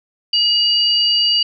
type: tone pair together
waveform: sine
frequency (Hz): 2889 / 4660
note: F#7 / D8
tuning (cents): -42 / -14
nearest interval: minor sixth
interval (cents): 828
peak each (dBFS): -15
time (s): 0.33-1.43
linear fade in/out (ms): 5
effects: none